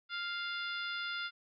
harmonic tone, 698.5 Hz, F5, in tune, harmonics 2 / 3 / 4 / 5 / 6 / 7, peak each -38 / -45 / -46 / -43 / -51 / -49 dBFS, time 0.09-1.31 s, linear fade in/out 50 ms, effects none

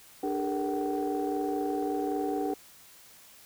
sine tone cluster, 295.9 / 402.5 / 443.8 / 467.6 / 759 Hz, D4 / G4 / A4 / A#4 / F#5, +13 / +46 / +15 / +5 / +44 cents, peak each -31 / -32 / -39 / -36 / -33 dBFS, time 0.23-2.54 s, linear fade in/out 5 ms, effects tanh soft clip ceiling -21 dBFS + white hiss -54 dBFS RMS until 3.45 s

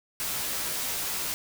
white noise with comb filter, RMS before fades -31 dBFS, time 0.2-1.34 s, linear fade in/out 0 ms, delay 14 ms, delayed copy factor -0.55, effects none

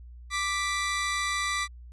sawtooth tone pair together, 1174.6 / 1975.5 Hz, D6 / B6, 0 / 0 cents, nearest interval major sixth, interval 900 cents, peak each -26 dBFS, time 0.3-1.68 s, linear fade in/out 50 ms, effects added 60 Hz sine -43 dBFS peak until 1.92 s + resampled to 22050 Hz

